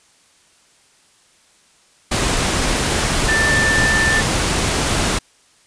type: tone in noise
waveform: sine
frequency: 1775 Hz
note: A6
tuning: 15 cents sharp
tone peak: -15 dBFS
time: 3.28-4.21 s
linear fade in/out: 10 ms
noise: pink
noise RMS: -18 dBFS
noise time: 2.11-5.19 s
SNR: 0 dB
effects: white hiss -54 dBFS RMS until 5.66 s + resampled to 22050 Hz